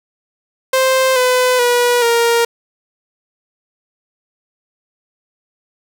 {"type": "tone with pitch steps", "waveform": "sawtooth", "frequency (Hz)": [523.3, 504, 485.4, 467.6], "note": ["C5", "B4", "B4", "A#4"], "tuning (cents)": [0, 35, -30, 5], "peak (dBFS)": -7, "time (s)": [0.73, 2.45], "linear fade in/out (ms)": 5, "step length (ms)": 430, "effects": []}